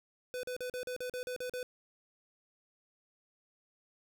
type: tone bursts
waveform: square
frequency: 500 Hz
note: B4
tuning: 21 cents sharp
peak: -37 dBFS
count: 10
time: 0.34-1.629 s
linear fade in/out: 0 ms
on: 92 ms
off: 41 ms
effects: none